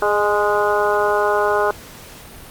harmonic tone with a mistuned harmonic, 207.7 Hz, G#3, in tune, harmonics 2 / 3 / 4 / 5 / 6 / 7, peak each -19 / -21 / -22 / -23 / -24 / -24 dBFS, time 0.02-1.71 s, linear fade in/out 2 ms, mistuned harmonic 3, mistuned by -25 cents, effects pink hiss -39 dBFS RMS until 2.5 s + Opus 48 kbps

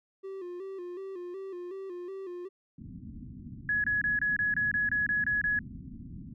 triangle tone with vibrato, 370 Hz, F#4, in tune, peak -35 dBFS, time 0.23-2.49 s, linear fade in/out 20 ms, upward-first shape square, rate 2.7 Hz, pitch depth 76 cents each way
white low-pass noise, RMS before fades -44 dBFS, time 2.78-6.34 s, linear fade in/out 5 ms, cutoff 260 Hz, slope 48 dB/octave
sine tone bursts, 1684 Hz, G#6, 24 cents sharp, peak -25 dBFS, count 11, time 3.69-5.59 s, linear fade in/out 2 ms, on 150 ms, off 25 ms
effects none

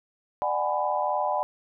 sine chord, G# half-diminished seventh, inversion second, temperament just, 598 / 747.5 / 830.6 / 996.7 Hz, D5 / F#5 / G#5 / B5, +31 / +17 / 0 / +16 cents, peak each -29 dBFS, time 0.42-1.43 s, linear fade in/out 0 ms, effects none

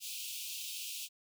pink high-pass noise, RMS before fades -42 dBFS, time 0-1.09 s, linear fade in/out 50 ms, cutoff 2500 Hz, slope 96 dB/octave, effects none

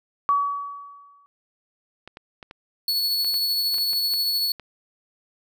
sine tone with exponential decay, 1136 Hz, C#6, 42 cents sharp, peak -15 dBFS, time 0.29-1.26 s, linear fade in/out 0 ms, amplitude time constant 210 ms
clicks, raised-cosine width 0.3 ms, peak -24 dBFS, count 11, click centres 2.076 / 2.171 / 2.428 / 2.511 / 3.246 / 3.342 / 3.743 / 3.783 / 3.933 / 4.138 / 4.597 s
45% pulse tone with tremolo, 4408 Hz, C#8, 11 cents flat, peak -19 dBFS, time 2.88-4.52 s, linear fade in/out 2 ms, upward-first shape triangle, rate 13 Hz, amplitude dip 30%
effects none

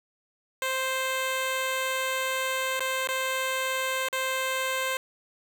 10% pulse tone with dropouts, 523.3 Hz, C5, in tune, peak -18 dBFS, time 0.62-4.97 s, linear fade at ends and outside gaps 1 ms, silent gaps 2.795-2.805 / 3.073-3.088 / 4.086-4.128 s, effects none

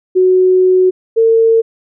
sine tone pair in turn, 370 / 452.6 Hz, F#4 / A4, 0 / +49 cents, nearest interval minor third, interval 349 cents, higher second, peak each -6 dBFS, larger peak neither, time 0.15-0.91 / 1.16-1.62 s, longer first, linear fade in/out 20 ms, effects none

